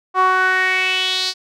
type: tone with band-pass filter sweep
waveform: sawtooth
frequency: 372.7 Hz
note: F#4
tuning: 13 cents sharp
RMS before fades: -17 dBFS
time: 0.14-1.34 s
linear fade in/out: 50 ms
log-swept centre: 1000 to 4700 Hz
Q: 4.3
effects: none